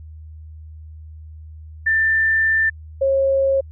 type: tone pair in turn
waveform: sine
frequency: 1781 / 541.9 Hz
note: A6 / C#5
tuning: +21 / -39 cents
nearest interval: octave + major sixth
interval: 2060 cents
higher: first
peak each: -14 dBFS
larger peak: neither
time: 1.86-2.7 / 3.01-3.61 s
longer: first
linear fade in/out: 10 ms
effects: added 78 Hz sine -35 dBFS peak until 3.71 s